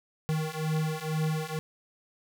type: beating tone pair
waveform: square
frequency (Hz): 155.56 / 157.66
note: D#3 / D#3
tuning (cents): 0 / +23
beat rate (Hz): 2.1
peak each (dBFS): -32 / -31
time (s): 0.29-1.59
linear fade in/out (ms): 0
effects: none